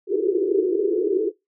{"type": "band-pass noise", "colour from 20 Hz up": "pink", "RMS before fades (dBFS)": -21, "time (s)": [0.07, 1.32], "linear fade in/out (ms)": 50, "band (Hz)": [340, 440], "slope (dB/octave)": 96, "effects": ["noise-tail reverb RT60 0.2 s tail -23 dB re dry"]}